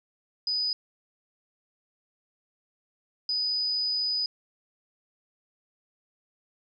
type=tone bursts at uneven times; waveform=sine; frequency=4978 Hz; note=D#8; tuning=in tune; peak=-25 dBFS; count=2; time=0.47-0.73 / 3.29-4.26 s; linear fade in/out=2 ms; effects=none